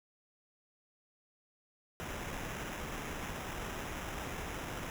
pink noise with sample-and-hold, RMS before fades -41 dBFS, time 2-4.9 s, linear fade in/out 0 ms, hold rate 4410 Hz, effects none

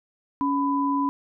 sine tone pair together, 280.1 / 998.2 Hz, C#4 / B5, +18 / +18 cents, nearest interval octave + minor seventh, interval 2200 cents, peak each -23 / -24 dBFS, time 0.41-1.09 s, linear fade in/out 0 ms, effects none

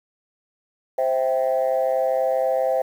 sine chord, C major, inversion none, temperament equal with one note detuned, 523.3 / 655.8 / 784 Hz, C5 / E5 / G5, 0 / -9 / 0 cents, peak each -20 / -22 / -25 dBFS, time 0.98-2.82 s, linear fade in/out 5 ms, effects tanh soft clip ceiling -12 dBFS + 8-bit

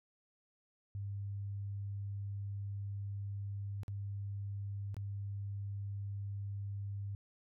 sine tone with dropouts, 100 Hz, G2, 35 cents sharp, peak -38 dBFS, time 0.95-7.15 s, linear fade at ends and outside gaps 0 ms, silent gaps 3.833-3.881 / 4.944-4.967 s, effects none

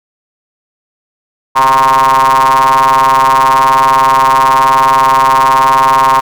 square ring-modulated tone, 67.3 Hz, C2, 49 cents sharp, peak -3 dBFS, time 1.55-6.21 s, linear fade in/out 20 ms, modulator 1000 Hz, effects none

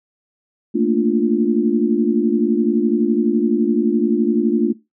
sine chord, Bb major seventh, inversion third, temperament equal with one note detuned, 221.3 / 233.1 / 293.7 / 349.2 Hz, A3 / Bb3 / D4 / F4, +10 / 0 / 0 / 0 cents, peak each -19 dBFS, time 0.74-4.73 s, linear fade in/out 20 ms, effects noise-tail reverb RT60 0.2 s tail -17 dB re dry

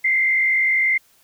sine tone with frequency modulation, 2086 Hz, C7, 6 cents flat, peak -15 dBFS, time 0.04-0.98 s, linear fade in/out 10 ms, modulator 47.3 Hz, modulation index 1.1, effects white hiss -57 dBFS RMS until 1.23 s

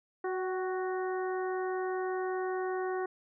harmonic tone with a mistuned harmonic, 370.4 Hz, F#4, 2 cents sharp, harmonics 1 / 2 / 3 / 4 / 5, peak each -32 / -38 / -42 / -44 / -46 dBFS, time 0.24-3.06 s, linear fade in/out 5 ms, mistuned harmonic 2, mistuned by +31 cents, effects none

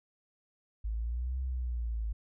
sine linear two-way sweep, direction up then down, 52.5 to 65.41 to 53 Hz, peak -31 dBFS, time 0.84-2.13 s, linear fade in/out 10 ms, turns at 1.4 s, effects none

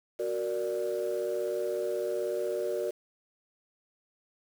sine chord, Gb augmented, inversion none, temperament equal, 370 / 466.2 / 587.3 Hz, Gb4 / Bb4 / D5, 0 / 0 / 0 cents, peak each -32 dBFS, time 0.19-2.91 s, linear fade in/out 10 ms, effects tanh soft clip ceiling -23 dBFS + 8-bit

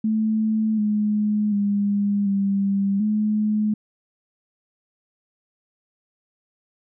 sine tone with pitch steps, 218.2 / 210.4 / 202.7 / 197.7 / 212.6 Hz, A3 / G#3 / G#3 / G3 / G#3, -14 / +23 / -42 / +15 / +41 cents, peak -18 dBFS, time 0.04-3.74 s, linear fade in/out 5 ms, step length 740 ms, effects none

